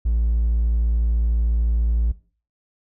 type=tone; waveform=triangle; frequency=56.9 Hz; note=A#1; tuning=41 cents flat; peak=-14 dBFS; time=0.05-2.12 s; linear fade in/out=10 ms; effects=noise-tail reverb RT60 0.4 s tail -20 dB re dry + tanh soft clip ceiling -11 dBFS